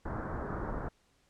pink low-pass noise, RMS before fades -37 dBFS, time 0.05-0.89 s, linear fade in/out 10 ms, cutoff 1600 Hz, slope 48 dB/octave, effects pink hiss -70 dBFS RMS until 1.29 s + low-pass 9000 Hz 12 dB/octave

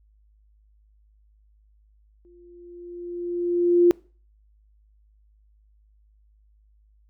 sine tone with exponential growth, 349.2 Hz, F4, in tune, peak -11 dBFS, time 2.25-3.91 s, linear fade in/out 0 ms, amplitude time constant 360 ms, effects noise-tail reverb RT60 0.4 s tail -24 dB re dry + added 52 Hz sine -56 dBFS peak until 7.09 s

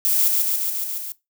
violet noise with echo, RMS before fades -19 dBFS, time 0.05-0.28 s, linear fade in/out 0 ms, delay 140 ms, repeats 6, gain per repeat -2 dB, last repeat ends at 1.12 s, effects noise-tail reverb RT60 0.2 s tail -19 dB re dry

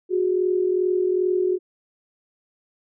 sine tone pair together, 364.4 / 406.9 Hz, F#4 / G#4, -26 / -35 cents, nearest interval major second, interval 191 cents, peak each -19 / -25 dBFS, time 0.09-1.59 s, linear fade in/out 50 ms, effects none

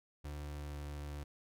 35% pulse tone with pitch glide, 73.5 to 72.91 Hz, D2 to D2, +2 to -12 cents, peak -40 dBFS, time 0.24-1.24 s, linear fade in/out 10 ms, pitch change -14 cents, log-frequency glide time 0.45-0.79 s, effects none

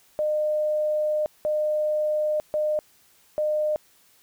sine tone bursts at uneven times, 608 Hz, D#5, 40 cents flat, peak -21 dBFS, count 4, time 0.19-1.26 / 1.45-2.4 / 2.54-2.79 / 3.38-3.76 s, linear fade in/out 0 ms, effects white hiss -59 dBFS RMS until 4.22 s

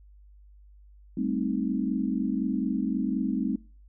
sine chord, A half-diminished seventh, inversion third, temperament equal, 196 / 220 / 261.6 / 311.1 Hz, G3 / A3 / C4 / Eb4, 0 / 0 / 0 / 0 cents, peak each -31 / -31 / -29 / -33 dBFS, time 1.17-3.56 s, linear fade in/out 5 ms, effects noise-tail reverb RT60 0.4 s tail -24 dB re dry + added 50 Hz sine -50 dBFS peak until 3.88 s

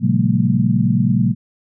sine tone cluster, 116.9 / 136.9 / 178.8 / 198.5 / 228.3 Hz, A#2 / C#3 / F3 / G3 / A#3, +5 / -21 / +41 / +22 / -36 cents, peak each -19 dBFS, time 0-1.35 s, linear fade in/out 50 ms, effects none

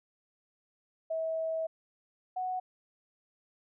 sine tone pair in turn, 646 / 739.3 Hz, E5 / F#5, -35 / -2 cents, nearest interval major second, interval 233 cents, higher second, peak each -30 / -31 dBFS, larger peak first, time 1.1-1.67 / 2.36-2.6 s, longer first, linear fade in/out 10 ms, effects none

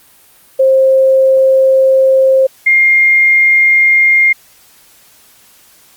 sine tone pair in turn, 530 / 2120 Hz, C5 / C7, +22 / +22 cents, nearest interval 2 octaves, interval 2400 cents, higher second, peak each -5 dBFS, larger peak neither, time 0.59-2.47 / 2.66-4.33 s, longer first, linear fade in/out 10 ms, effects white hiss -45 dBFS RMS until 5.96 s + Opus 32 kbps

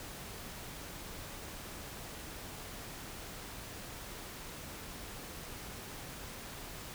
silence, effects pink hiss -46 dBFS RMS until 6.94 s

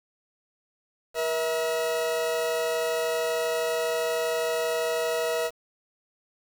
40% pulse tone pair together, 477.4 / 647.4 Hz, A#4 / E5, +41 / -31 cents, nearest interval perfect fourth, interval 528 cents, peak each -27 / -27 dBFS, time 1.14-5.51 s, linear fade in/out 50 ms, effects 8-bit

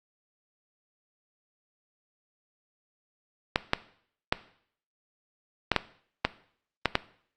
clicks, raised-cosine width 0.3 ms, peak -5 dBFS, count 8, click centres 3.559 / 3.734 / 4.325 / 5.717 / 5.763 / 6.25 / 6.857 / 6.954 s, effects noise-tail reverb RT60 0.6 s tail -17 dB re dry + Opus 48 kbps

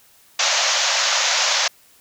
white band-pass noise, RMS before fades -19 dBFS, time 0.39-1.68 s, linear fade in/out 5 ms, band 530 to 6900 Hz, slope 96 dB/octave, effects white hiss -53 dBFS RMS until 2 s

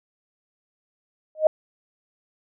sine tone with exponential growth, 622.3 Hz, D#5, in tune, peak -8 dBFS, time 1.35-1.47 s, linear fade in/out 2 ms, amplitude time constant 25 ms, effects none

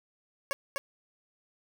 15% pulse tone with echo, 554 Hz, C#5, 1 cent flat, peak -23 dBFS, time 0.51-0.53 s, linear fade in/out 0 ms, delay 250 ms, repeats 1, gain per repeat -2 dB, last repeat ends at 0.78 s, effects none

